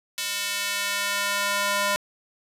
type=tone with high-pass filter sweep; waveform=square; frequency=202 Hz; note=G#3; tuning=48 cents flat; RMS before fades=-26 dBFS; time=0.18-1.96 s; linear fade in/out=0 ms; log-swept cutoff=2900 to 850 Hz; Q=0.9; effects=resampled to 32000 Hz + 7-bit